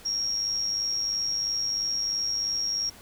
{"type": "tone with amplitude modulation", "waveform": "sine", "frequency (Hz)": 5588, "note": "F8", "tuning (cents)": 0, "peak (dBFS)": -23, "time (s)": [0.05, 2.9], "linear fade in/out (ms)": 10, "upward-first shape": "sine", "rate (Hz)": 103, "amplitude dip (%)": 50, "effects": ["pink hiss -49 dBFS RMS until 3.01 s"]}